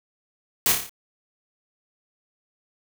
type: noise with echo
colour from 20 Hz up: white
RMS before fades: -20 dBFS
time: 0.66-0.72 s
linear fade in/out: 0 ms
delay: 29 ms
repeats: 6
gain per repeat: -4 dB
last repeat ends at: 0.894 s
effects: none